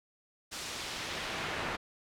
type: noise with band-pass filter sweep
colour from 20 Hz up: brown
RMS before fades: -38 dBFS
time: 0.51-1.77 s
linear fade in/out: 20 ms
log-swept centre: 6600 to 1800 Hz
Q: 0.78
effects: none